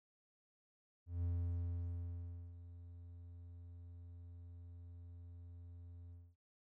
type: tone with ADSR envelope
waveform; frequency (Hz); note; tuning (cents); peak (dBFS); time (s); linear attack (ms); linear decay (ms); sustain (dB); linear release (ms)
triangle; 86.5; F2; -16; -33; 1.06-6.36; 170; 1300; -16; 240
effects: none